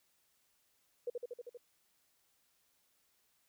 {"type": "tone with echo", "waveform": "sine", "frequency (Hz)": 484.3, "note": "B4", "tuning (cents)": -34, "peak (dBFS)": -34, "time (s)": [1.07, 1.1], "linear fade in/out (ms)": 5, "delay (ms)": 79, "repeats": 6, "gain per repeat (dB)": -2, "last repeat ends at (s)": 1.574, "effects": ["white hiss -75 dBFS RMS until 3.48 s"]}